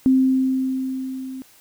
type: tone with level ramp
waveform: sine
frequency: 261.9 Hz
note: C4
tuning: 2 cents sharp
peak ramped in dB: -11 to -30 dBFS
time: 0.06-1.42 s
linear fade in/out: 0 ms
effects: white hiss -52 dBFS RMS until 1.6 s